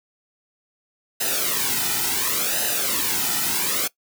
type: noise with flanger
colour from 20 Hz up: white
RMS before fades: -23 dBFS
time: 1.2-3.88 s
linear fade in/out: 10 ms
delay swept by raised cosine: 0.88 to 1.84 ms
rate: 0.7 Hz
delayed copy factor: -0.75
effects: noise-tail reverb RT60 0.1 s tail -20 dB re dry